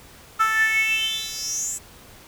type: tone with high-pass filter sweep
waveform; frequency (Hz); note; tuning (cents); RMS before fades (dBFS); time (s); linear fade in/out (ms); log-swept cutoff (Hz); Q
10% pulse; 440; A4; 0; -23; 0.39-1.79; 20; 1300 to 8200; 9.5
effects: pink hiss -47 dBFS RMS until 2.27 s